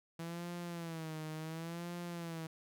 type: tone with vibrato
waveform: sawtooth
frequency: 164.81 Hz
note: E3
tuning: in tune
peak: -37 dBFS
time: 0.19-2.47 s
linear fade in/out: 5 ms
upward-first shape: sine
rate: 0.7 Hz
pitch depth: 96 cents each way
effects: none